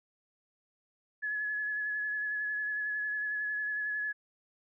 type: tone with vibrato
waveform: sine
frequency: 1700 Hz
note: G#6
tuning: 40 cents sharp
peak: -31 dBFS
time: 1.22-4.13 s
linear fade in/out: 20 ms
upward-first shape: sine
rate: 11 Hz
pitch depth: 20 cents each way
effects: none